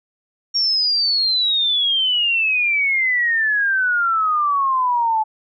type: exponential sweep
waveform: sine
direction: down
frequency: 5588 to 860 Hz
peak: -15 dBFS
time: 0.54-5.24 s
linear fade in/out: 20 ms
effects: none